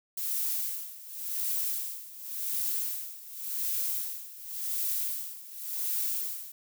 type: noise with tremolo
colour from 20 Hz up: violet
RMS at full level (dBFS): -30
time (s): 0.17-6.52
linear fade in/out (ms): 5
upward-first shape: sine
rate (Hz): 0.9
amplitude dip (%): 85
effects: none